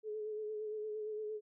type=tone with vibrato; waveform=sine; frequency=427.9 Hz; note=A4; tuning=48 cents flat; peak=-38 dBFS; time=0.03-1.41 s; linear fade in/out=50 ms; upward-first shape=sine; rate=8.7 Hz; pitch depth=30 cents each way; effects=none